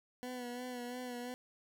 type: tone with vibrato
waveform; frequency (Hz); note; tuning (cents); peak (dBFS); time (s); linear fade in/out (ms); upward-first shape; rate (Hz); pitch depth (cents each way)
20% pulse; 246.9; B3; 0; -36; 0.23-1.34; 0; sine; 2.9; 36
effects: none